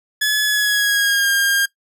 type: tone with pitch glide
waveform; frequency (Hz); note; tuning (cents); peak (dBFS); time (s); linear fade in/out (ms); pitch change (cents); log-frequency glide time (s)
sawtooth; 1707 to 1611.2; G#6 to G6; +47 to +47; -11; 0.21-1.66; 10; -100; 0.44-1.29
effects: noise-tail reverb RT60 0.1 s tail -18 dB re dry